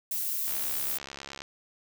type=noise; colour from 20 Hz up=violet; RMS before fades=-31 dBFS; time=0.11-0.98 s; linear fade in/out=5 ms
type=click train; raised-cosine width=0.2 ms; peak=-22 dBFS; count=66; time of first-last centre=0.48-1.419 s; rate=69.2 Hz
effects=none